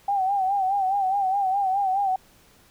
sine tone with vibrato, 778 Hz, G5, 13 cents flat, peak -20 dBFS, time 0.08-2.16 s, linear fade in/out 5 ms, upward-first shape sine, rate 4.8 Hz, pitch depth 76 cents each way, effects pink hiss -56 dBFS RMS until 2.7 s

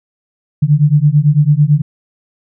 sine beating tone pair, 143.6 / 152.6 Hz, D3 / D#3, -39 / -33 cents, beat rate 9 Hz, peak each -10 dBFS, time 0.62-1.82 s, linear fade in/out 10 ms, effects none

